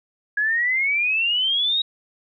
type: exponential sweep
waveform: sine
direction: up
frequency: 1661.2 to 3828 Hz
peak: -18 dBFS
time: 0.37-1.82 s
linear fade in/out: 5 ms
effects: none